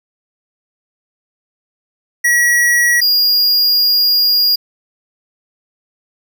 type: tone pair in turn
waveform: square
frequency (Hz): 1921 / 4841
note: B6 / D#8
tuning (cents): -48 / -48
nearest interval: octave + major third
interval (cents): 1600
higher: second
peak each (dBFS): -10 / -10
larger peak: neither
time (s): 2.24-3.01 / 3.01-4.56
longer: second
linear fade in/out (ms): 10
effects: none